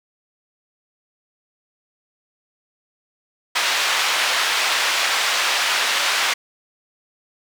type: band-pass noise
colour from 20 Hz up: white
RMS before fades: -20 dBFS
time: 3.55-6.34 s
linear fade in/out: 10 ms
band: 810 to 3700 Hz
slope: 12 dB/octave
effects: none